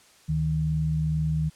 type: tone pair together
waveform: sine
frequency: 73.3 / 155.57 Hz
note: D2 / D#3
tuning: -3 / 0 cents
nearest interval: octave + minor second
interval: 1303 cents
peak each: -30 / -23 dBFS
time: 0.28-1.5 s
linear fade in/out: 20 ms
effects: white hiss -56 dBFS RMS until 1.55 s + low-pass 9000 Hz 12 dB/octave